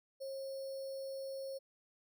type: tone with sample-and-hold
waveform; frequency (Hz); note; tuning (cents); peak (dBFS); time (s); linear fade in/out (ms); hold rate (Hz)
sine; 540; C#5; -45; -40; 0.2-1.59; 20; 4900
effects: none